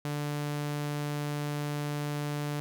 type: tone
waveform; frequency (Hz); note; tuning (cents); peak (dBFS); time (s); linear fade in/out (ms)
sawtooth; 146.83; D3; 0; -27; 0.05-2.6; 0
effects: none